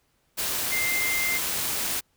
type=tone in noise; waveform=sine; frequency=2093 Hz; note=C7; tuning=in tune; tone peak=-25 dBFS; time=0.71-1.39 s; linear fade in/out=20 ms; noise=white; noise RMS=-28 dBFS; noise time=0.37-2.01 s; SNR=0 dB; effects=pink hiss -69 dBFS RMS until 2.16 s